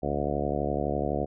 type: harmonic tone with a mistuned harmonic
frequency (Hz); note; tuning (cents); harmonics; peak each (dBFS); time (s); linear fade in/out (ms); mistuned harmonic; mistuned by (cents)
71.9; D2; -36; 1 / 2 / 3 / 4 / 5 / 6 / 7 / 8 / 9 / 10; -35 / -35 / -35 / -35 / -35 / -35 / -35 / -35 / -35 / -35; 0.02-1.26; 20; 1; -91
effects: none